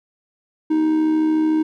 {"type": "tone with amplitude modulation", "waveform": "triangle", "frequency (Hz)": 312.9, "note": "D#4", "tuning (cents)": 10, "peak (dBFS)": -11, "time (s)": [0.7, 1.63], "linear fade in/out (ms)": 10, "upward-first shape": "sine", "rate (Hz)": 73.6, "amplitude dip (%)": 40, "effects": []}